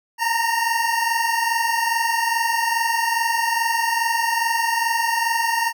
25% pulse tone pair together, 910.6 / 933 Hz, A#5 / A#5, -41 / +1 cents, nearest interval unison, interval 42 cents, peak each -18 dBFS, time 0.18-5.73 s, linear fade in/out 50 ms, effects none

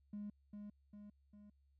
triangle tone with echo, 206.7 Hz, G#3, 8 cents flat, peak -40 dBFS, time 0.13-0.3 s, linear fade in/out 5 ms, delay 400 ms, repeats 3, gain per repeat -5 dB, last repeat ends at 1.5 s, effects tanh soft clip ceiling -40 dBFS + added 69 Hz sine -70 dBFS peak until 1.79 s

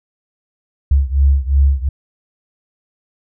sine beating tone pair, 68 / 70.8 Hz, C#2 / C#2, -33 / +37 cents, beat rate 2.8 Hz, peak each -12 / -14 dBFS, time 0.91-1.89 s, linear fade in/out 5 ms, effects none

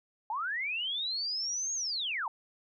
sine linear two-way sweep, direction up then down, 819 to 6645 to 819 Hz, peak -31 dBFS, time 0.3-2.28 s, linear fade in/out 2 ms, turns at 1.74 s, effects none

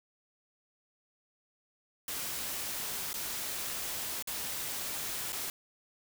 white noise with dropouts, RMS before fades -37 dBFS, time 2.08-5.5 s, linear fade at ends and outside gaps 2 ms, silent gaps 3.131-3.14 / 4.225-4.273 / 5.323-5.328 s, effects none

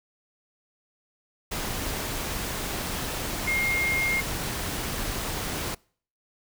sine tone in noise, 2132 Hz, C7, 32 cents sharp, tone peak -23 dBFS, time 3.47-4.21 s, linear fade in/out 10 ms, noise pink, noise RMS -31 dBFS, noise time 1.51-5.75 s, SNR +5 dB, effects noise-tail reverb RT60 0.5 s tail -26 dB re dry

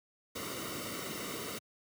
pink noise with comb filter, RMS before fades -40 dBFS, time 0.35-1.59 s, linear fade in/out 10 ms, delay 1.2 ms, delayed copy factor -0.7, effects high-pass 100 Hz 12 dB/octave

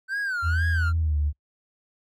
triangle tone with vibrato, 1510 Hz, F#6, 35 cents sharp, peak -23 dBFS, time 0.08-0.93 s, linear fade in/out 50 ms, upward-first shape sine, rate 2.1 Hz, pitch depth 160 cents each way
sine tone with pitch glide, 82.41 to 73.84 Hz, E2 to D2, 0 to +10 cents, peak -20 dBFS, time 0.42-1.33 s, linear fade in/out 50 ms, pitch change -190 cents, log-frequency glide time 0.97-1.17 s
effects noise-tail reverb RT60 0.1 s tail -26 dB re dry + tanh soft clip ceiling -15 dBFS

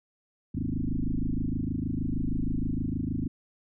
sine tone with frequency modulation, 131.6 Hz, C3, 10 cents sharp, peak -26 dBFS, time 0.54-3.28 s, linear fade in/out 10 ms, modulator 26.4 Hz, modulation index 6, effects none

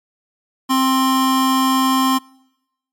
square tone pair together, 263.1 / 1052.4 Hz, C4 / C6, +10 / +10 cents, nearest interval 2 octaves, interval 2400 cents, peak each -16 / -18 dBFS, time 0.69-2.19 s, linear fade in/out 20 ms, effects noise-tail reverb RT60 0.9 s tail -26 dB re dry + MP3 96 kbps

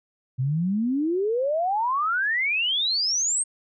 sine exponential sweep, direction up, 123.47 to 8630 Hz, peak -21 dBFS, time 0.38-3.44 s, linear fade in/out 20 ms, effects none

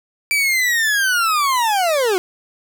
40% pulse linear sweep, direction down, 2342 to 349.2 Hz, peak -14 dBFS, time 0.31-2.18 s, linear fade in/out 0 ms, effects none

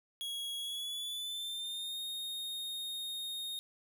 45% pulse tone with pitch glide, 3322 to 3707 Hz, G#7 to A#7, 0 to -10 cents, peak -37 dBFS, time 0.21-3.59 s, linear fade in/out 0 ms, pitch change +190 cents, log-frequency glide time 0.57-2 s, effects none

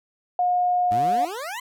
sine tone, 718 Hz, F5, 48 cents sharp, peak -18 dBFS, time 0.39-1.25 s, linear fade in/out 2 ms
20% pulse exponential sweep, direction up, 98 to 1046.5 Hz, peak -25 dBFS, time 0.91-1.6 s, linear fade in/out 5 ms
effects none

